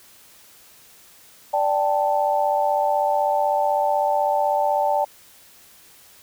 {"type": "chord", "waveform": "sine", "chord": "D suspended fourth", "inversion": "none", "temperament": "equal", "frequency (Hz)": [587.3, 784, 880], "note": ["D5", "G5", "A5"], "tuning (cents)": [0, 0, 0], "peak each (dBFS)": -22, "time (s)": [1.53, 5.05], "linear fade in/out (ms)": 10, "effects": ["white hiss -50 dBFS RMS until 6.22 s"]}